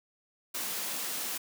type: high-pass noise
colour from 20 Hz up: white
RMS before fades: -35 dBFS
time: 0.54-1.38 s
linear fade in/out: 10 ms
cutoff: 160 Hz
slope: 96 dB/octave
effects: none